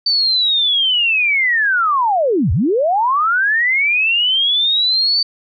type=linear two-way sweep; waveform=sine; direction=down then up; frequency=4591 to 68 to 4591 Hz; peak=-12 dBFS; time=0.06-5.23 s; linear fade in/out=5 ms; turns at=2.52 s; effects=none